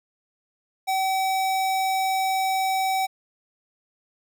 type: tone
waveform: square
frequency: 764 Hz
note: G5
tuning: 45 cents flat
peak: -22 dBFS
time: 0.87-3.07 s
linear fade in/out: 20 ms
effects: none